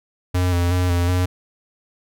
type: tone with vibrato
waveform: square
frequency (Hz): 88.8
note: F2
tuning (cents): +29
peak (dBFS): -17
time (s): 0.34-1.26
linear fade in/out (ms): 10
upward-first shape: square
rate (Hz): 2.7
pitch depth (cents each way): 29
type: clicks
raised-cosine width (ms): 5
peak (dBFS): -24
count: 3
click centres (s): 0.693 / 0.914 / 1.098
effects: none